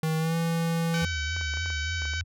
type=tone with pitch glide; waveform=square; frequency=158.9 to 166.13 Hz; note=D#3 to E3; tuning=+37 to +14 cents; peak=-25 dBFS; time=0.03-1.05 s; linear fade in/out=2 ms; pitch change=+77 cents; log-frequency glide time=0.18-0.36 s
type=harmonic tone; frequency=762 Hz; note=G5; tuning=49 cents flat; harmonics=2 / 3 / 4 / 5 / 6 / 7 / 8 / 9; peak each=-33 / -37 / -39 / -41 / -43 / -44 / -45 / -46 dBFS; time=0.94-2.21 s; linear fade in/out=0 ms
type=tone with vibrato; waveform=sine; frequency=80.6 Hz; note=E2; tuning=38 cents flat; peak=-30 dBFS; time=1.01-2.24 s; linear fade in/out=20 ms; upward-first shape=sine; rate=3.5 Hz; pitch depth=120 cents each way
type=clicks; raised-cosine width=0.5 ms; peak=-27 dBFS; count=9; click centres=1.365 / 1.412 / 1.538 / 1.572 / 1.66 / 1.703 / 2.02 / 2.054 / 2.136 s
effects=none